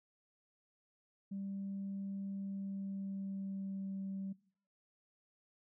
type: tone with pitch glide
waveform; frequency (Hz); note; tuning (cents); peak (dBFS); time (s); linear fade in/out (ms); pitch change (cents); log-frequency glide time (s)
sine; 196.4 to 193.7; G3 to G3; +4 to -20; -38; 1.31-4.33; 10; -24; 2.32-3.99
effects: noise-tail reverb RT60 0.6 s tail -23 dB re dry + tanh soft clip ceiling -35 dBFS